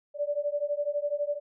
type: beating tone pair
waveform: sine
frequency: 577 / 589 Hz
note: D5 / D5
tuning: -31 / +5 cents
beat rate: 12 Hz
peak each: -30 dBFS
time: 0.14-1.4 s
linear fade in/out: 50 ms
effects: none